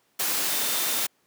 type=tone in noise; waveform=sine; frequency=3600 Hz; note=A7; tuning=39 cents sharp; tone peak=-37 dBFS; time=0.5-1.03 s; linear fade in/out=10 ms; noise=white; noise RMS=-26 dBFS; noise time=0.19-1.07 s; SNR=-14 dB; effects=pink hiss -67 dBFS RMS until 1.26 s + high-pass 200 Hz 12 dB/octave